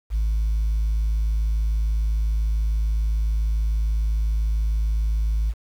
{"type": "tone", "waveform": "sine", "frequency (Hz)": 53.5, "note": "A1", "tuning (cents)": -48, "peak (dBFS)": -17, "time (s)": [0.1, 5.54], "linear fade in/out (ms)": 50, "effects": ["tanh soft clip ceiling -17 dBFS", "8-bit"]}